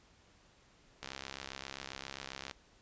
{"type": "click train", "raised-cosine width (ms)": 0.2, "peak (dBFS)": -24, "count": 101, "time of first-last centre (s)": [1.03, 2.511], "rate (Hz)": 67.5, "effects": ["pink hiss -65 dBFS RMS until 2.81 s", "resampled to 16000 Hz"]}